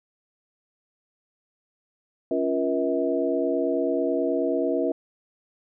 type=tone cluster; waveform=sine; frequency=278.2 / 347.4 / 477.3 / 642 Hz; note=C#4 / F4 / A#4 / E5; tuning=+6 / -9 / +41 / -46 cents; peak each=-27 dBFS; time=2.31-4.92 s; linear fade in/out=2 ms; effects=none